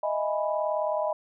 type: chord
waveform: sine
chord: E major seventh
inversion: third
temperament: equal with one note detuned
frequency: 620.1 / 659.3 / 830.6 / 987.8 Hz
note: D#5 / E5 / G#5 / B5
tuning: -6 / 0 / 0 / 0 cents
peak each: -27 / -33 / -33 / -32 dBFS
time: 0.03-1.13 s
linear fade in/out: 5 ms
effects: none